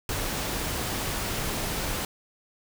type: noise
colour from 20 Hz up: pink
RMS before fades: -30 dBFS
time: 0.09-2.05 s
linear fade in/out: 2 ms
effects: none